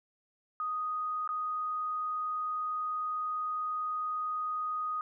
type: tone with dropouts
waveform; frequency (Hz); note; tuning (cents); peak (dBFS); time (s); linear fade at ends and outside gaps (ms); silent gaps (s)
sine; 1244.5; D#6; 0; -31; 0.6-5.01; 1; 1.276-1.29
effects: none